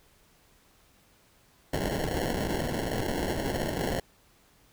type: noise with sample-and-hold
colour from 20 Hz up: violet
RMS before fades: -30 dBFS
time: 1.73-4 s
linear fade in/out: 5 ms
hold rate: 1225 Hz
effects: pink hiss -62 dBFS RMS until 4.72 s